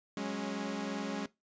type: chord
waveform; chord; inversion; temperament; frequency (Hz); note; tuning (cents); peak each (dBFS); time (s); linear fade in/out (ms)
sawtooth; F# suspended second; none; equal with one note detuned; 185 / 207.7 / 275.1; F#3 / G#3 / C#4; 0 / 0 / -13; -38 / -34 / -35; 0.17-1.26; 2
effects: noise-tail reverb RT60 0.2 s tail -20 dB re dry + resampled to 16000 Hz